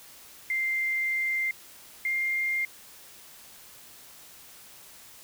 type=tone pair in turn; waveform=sine; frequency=2093 / 2111 Hz; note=C7 / C7; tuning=0 / +15 cents; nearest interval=unison; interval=15 cents; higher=second; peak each=-25 dBFS; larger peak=neither; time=0.5-1.51 / 2.05-2.65 s; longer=first; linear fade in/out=2 ms; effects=white hiss -50 dBFS RMS until 5.23 s